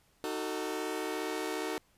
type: chord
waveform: sawtooth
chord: D# diminished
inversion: none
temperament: just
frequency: 311.1 / 373.4 / 448 Hz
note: D#4 / F#4 / A4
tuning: 0 / +16 / +31 cents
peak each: -34 dBFS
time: 0.24-1.78 s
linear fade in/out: 0 ms
effects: pink hiss -68 dBFS RMS until 1.97 s + resampled to 32000 Hz